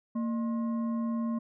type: tone with frequency modulation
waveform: sine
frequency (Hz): 229.4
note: A#3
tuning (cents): -28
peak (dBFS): -28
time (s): 0.15-1.39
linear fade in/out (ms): 10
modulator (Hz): 836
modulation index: 0.35
effects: none